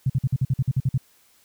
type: tone bursts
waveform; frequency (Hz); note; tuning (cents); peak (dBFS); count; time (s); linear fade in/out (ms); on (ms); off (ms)
sine; 130.81; C3; 0; -17; 11; 0.06-0.978; 5; 38; 50
effects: white hiss -59 dBFS RMS until 1.44 s